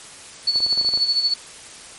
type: tone with tremolo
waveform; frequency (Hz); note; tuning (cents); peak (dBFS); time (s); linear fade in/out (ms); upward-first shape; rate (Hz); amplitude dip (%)
sine; 4435; C#8; 0; -14; 0.47-1.34; 5; sine; 13; 65
type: clicks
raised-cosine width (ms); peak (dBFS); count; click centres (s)
1; -22; 10; 0.559 / 0.604 / 0.664 / 0.727 / 0.776 / 0.813 / 0.848 / 0.889 / 0.938 / 0.975
effects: white hiss -40 dBFS RMS until 1.98 s + MP3 48 kbps